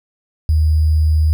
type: tone with sample-and-hold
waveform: sine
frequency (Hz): 77.78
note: D#2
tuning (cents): 0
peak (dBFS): -10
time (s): 0.49-1.33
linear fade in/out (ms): 0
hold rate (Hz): 4900
effects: none